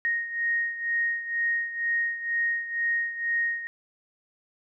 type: beating tone pair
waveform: sine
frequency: 1864.7 / 1866.8 Hz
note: A#6 / A#6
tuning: 0 / +2 cents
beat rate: 2.1 Hz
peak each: -26 / -31 dBFS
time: 0.05-3.67 s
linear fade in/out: 0 ms
effects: none